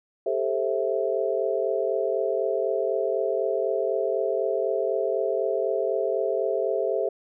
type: chord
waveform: sine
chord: A minor seventh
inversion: third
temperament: just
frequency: 396 / 440 / 528 / 660 Hz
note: G4 / A4 / C5 / E5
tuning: +18 / 0 / +16 / +2 cents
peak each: -28 dBFS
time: 0.26-7.09 s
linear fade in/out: 5 ms
effects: none